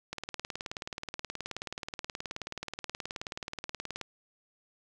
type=click train; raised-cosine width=0.2 ms; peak=-19 dBFS; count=74; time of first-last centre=0.13-4.013 s; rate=18.8 Hz; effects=none